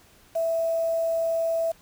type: tone with quantisation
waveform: sine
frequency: 659.3 Hz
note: E5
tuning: in tune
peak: -22 dBFS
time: 0.35-1.72 s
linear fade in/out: 10 ms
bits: 7
effects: pink hiss -56 dBFS RMS until 1.81 s